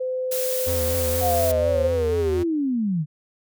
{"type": "tone", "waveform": "sine", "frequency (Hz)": 512, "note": "C5", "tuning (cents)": -38, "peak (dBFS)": -23, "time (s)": [0, 1.88], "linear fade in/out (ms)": 10}
{"type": "noise", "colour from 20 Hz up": "blue", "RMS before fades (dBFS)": -28, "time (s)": [0.31, 1.52], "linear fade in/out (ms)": 10}
{"type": "tone with vibrato", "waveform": "square", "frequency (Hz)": 83.4, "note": "E2", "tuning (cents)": 21, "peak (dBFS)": -26, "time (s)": [0.66, 2.44], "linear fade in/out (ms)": 20, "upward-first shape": "triangle", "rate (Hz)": 4.1, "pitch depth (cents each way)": 85}
{"type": "linear sweep", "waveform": "sine", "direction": "down", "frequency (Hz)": [740, 142.3], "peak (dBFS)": -20, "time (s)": [1.2, 3.06], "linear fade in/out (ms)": 50}
{"effects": []}